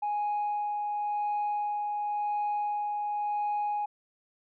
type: tone with tremolo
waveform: sine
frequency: 830.6 Hz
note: G#5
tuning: in tune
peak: -25 dBFS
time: 0.02-3.86 s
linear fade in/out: 10 ms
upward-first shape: sine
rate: 0.93 Hz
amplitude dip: 30%
effects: tanh soft clip ceiling -25 dBFS